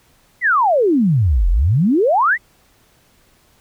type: exponential two-way sweep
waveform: sine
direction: down then up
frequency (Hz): 2095 to 39.58 to 2095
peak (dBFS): -11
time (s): 0.41-2.38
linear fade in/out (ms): 50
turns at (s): 1.49
effects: pink hiss -55 dBFS RMS until 3.6 s